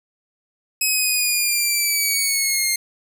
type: linear sweep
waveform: 10% pulse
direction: down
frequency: 2559 to 2112 Hz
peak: -9 dBFS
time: 0.81-2.76 s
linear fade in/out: 5 ms
effects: none